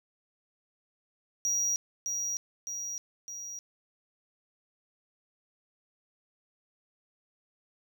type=tone with echo; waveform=triangle; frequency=5750 Hz; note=F8; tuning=50 cents sharp; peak=-25 dBFS; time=1.45-1.76 s; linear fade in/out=0 ms; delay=610 ms; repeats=3; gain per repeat=-4 dB; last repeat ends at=3.59 s; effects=none